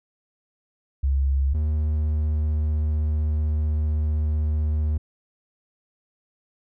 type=tone pair in turn; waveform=sine / triangle; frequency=68.2 / 76.31 Hz; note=C#2 / D#2; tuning=-28 / -33 cents; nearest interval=major second; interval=195 cents; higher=second; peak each=-18 dBFS; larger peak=neither; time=1.03-1.54 / 1.54-4.98 s; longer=second; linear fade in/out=10 ms; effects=none